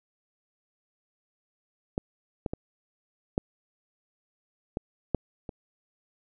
clicks, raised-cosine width 2 ms, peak -14 / -16 / -18 / -11 / -16 / -10 / -23 dBFS, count 7, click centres 1.979 / 2.462 / 2.535 / 3.379 / 4.771 / 5.147 / 5.492 s, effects none

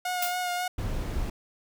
sawtooth tone with vibrato, 719 Hz, F#5, 50 cents flat, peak -24 dBFS, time 0.05-0.68 s, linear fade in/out 5 ms, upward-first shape sine, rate 3.7 Hz, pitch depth 22 cents each way
blue noise with exponential decay, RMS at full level -25 dBFS, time 0.22-0.41 s, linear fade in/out 5 ms, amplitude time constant 40 ms
brown noise, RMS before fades -30 dBFS, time 0.78-1.3 s, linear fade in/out 5 ms
effects none

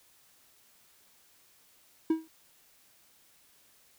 triangle tone with exponential decay, 321.2 Hz, E4, 45 cents flat, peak -18 dBFS, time 2.1-2.28 s, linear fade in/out 5 ms, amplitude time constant 38 ms, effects white hiss -63 dBFS RMS until 3.98 s

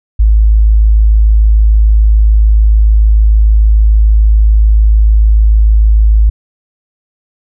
sine tone, 53.4 Hz, G#1, 49 cents sharp, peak -3 dBFS, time 0.19-6.3 s, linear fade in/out 10 ms, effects none

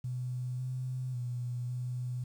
sine tone with pitch steps, 125.5 / 128 / 122.4 / 124.5 Hz, B2 / C3 / B2 / B2, +28 / -38 / -15 / +14 cents, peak -33 dBFS, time 0.04-2.24 s, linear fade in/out 5 ms, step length 550 ms, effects 10-bit

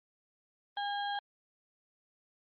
harmonic tone, 812 Hz, G#5, 39 cents flat, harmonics 1 / 2 / 4 / 5, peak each -34 / -40 / -42 / -50 dBFS, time 0.77-1.19 s, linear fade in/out 2 ms, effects Opus 24 kbps

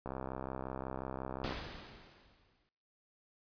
click train, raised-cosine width 1 ms, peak -26 dBFS, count 97, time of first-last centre 0.06-1.523 s, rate 65.6 Hz
pink noise with exponential decay, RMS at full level -38 dBFS, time 1.44-2.69 s, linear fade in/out 0 ms, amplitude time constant 270 ms
effects noise-tail reverb RT60 1.0 s tail -23 dB re dry + resampled to 11025 Hz

